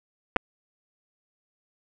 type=clicks; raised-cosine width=0.5 ms; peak=-6 dBFS; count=2; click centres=0.362 / 0.366 s; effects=none